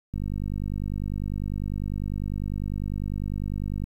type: click train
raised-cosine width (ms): 5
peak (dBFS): -19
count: 186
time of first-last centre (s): 0.14-3.84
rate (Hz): 50
effects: 9-bit